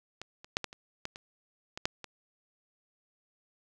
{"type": "clicks", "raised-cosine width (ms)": 0.2, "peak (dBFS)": [-23, -30, -10, -17, -29, -18, -26, -21, -10, -24], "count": 10, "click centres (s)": [0.216, 0.445, 0.569, 0.643, 0.729, 1.054, 1.159, 1.775, 1.855, 2.043], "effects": []}